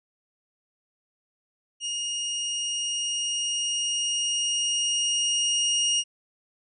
25% pulse tone with level ramp, 2855 Hz, F7, 37 cents sharp, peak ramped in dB -24 to -17 dBFS, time 1.8-6.04 s, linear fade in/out 50 ms, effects resampled to 24000 Hz

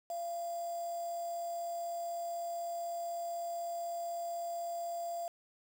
sine tone with quantisation, 684 Hz, F5, 36 cents flat, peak -36 dBFS, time 0.1-5.28 s, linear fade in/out 2 ms, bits 8, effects none

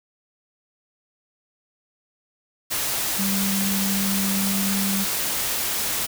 sine tone in noise, 196 Hz, G3, in tune, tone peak -23 dBFS, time 3.18-5.05 s, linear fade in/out 20 ms, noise white, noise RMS -25 dBFS, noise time 2.7-6.07 s, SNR -1 dB, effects none

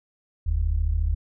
sine tone pair together, 43.65 / 77.78 Hz, F1 / D#2, 0 / 0 cents, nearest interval minor seventh, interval 1000 cents, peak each -23 dBFS, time 0.46-1.15 s, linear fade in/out 10 ms, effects none

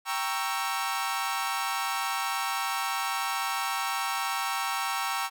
sawtooth chord, G diminished seventh, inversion none, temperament equal with one note detuned, 784 / 932.3 / 1108.7 / 1327.7 Hz, G5 / Bb5 / Db6 / Fb6, 0 / 0 / 0 / +12 cents, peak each -30 dBFS, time 0.05-5.3 s, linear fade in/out 50 ms, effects none

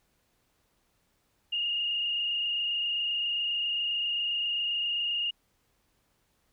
sine tone with frequency modulation, 2839 Hz, F7, 28 cents sharp, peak -27 dBFS, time 1.52-5.31 s, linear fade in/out 10 ms, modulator 27.5 Hz, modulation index 1.9, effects pink hiss -72 dBFS RMS until 6.52 s

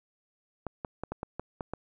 clicks, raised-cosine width 1 ms, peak -20 dBFS, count 8, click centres 0.667 / 0.848 / 1.036 / 1.12 / 1.231 / 1.396 / 1.608 / 1.736 s, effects none

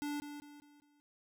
square tone with echo, 292 Hz, D4, 10 cents flat, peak -37 dBFS, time 0.02-0.2 s, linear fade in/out 0 ms, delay 200 ms, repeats 4, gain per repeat -8 dB, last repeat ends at 1 s, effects none

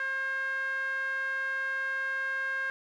sawtooth tone with band-pass filter, 535 Hz, C5, 38 cents sharp, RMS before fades -32 dBFS, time 0-2.7 s, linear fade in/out 0 ms, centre 1600 Hz, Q 7.3, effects none

